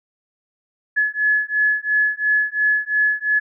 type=beating tone pair; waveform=sine; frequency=1704 / 1706.9 Hz; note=G#6 / G#6; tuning=+44 / +47 cents; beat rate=2.9 Hz; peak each=-19 dBFS; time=0.96-3.4 s; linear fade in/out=20 ms; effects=none